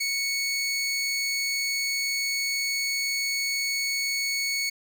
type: tone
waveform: 20% pulse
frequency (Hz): 2217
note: C#7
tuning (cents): 0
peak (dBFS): -20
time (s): 0-4.7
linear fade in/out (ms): 10
effects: none